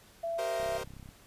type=tone; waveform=sine; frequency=670 Hz; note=E5; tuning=28 cents sharp; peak=-31 dBFS; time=0.23-0.78 s; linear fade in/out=10 ms
type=chord; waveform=sawtooth; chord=C minor seventh; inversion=second; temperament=equal with one note detuned; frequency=384.4 / 466.2 / 523.3 / 622.3 Hz; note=G4 / Bb4 / C5 / Eb5; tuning=-34 / 0 / 0 / 0 cents; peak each=-38 / -36 / -36 / -41 dBFS; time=0.38-0.84 s; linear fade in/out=10 ms
type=click train; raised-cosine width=5 ms; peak=-36 dBFS; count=17; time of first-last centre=0.6-1.089 s; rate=32.7 Hz
effects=pink hiss -58 dBFS RMS until 1.26 s + resampled to 32000 Hz